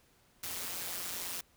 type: noise with amplitude modulation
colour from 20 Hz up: white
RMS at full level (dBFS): -36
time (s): 0.43-1.41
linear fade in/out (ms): 5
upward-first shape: sine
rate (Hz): 177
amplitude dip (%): 75
effects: pink hiss -67 dBFS RMS until 1.56 s